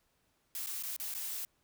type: noise with dropouts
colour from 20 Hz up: blue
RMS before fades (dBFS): -39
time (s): 0.55-1.45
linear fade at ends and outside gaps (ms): 1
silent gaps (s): 0.662-0.67 / 0.826-0.834 / 0.964-0.999 / 1.14-1.148
effects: pink hiss -75 dBFS RMS until 1.63 s